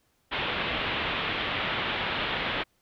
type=low-pass noise; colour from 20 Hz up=white; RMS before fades=-30 dBFS; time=0.31-2.64 s; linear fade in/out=20 ms; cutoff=3500 Hz; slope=48 dB/octave; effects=pink hiss -70 dBFS RMS until 2.81 s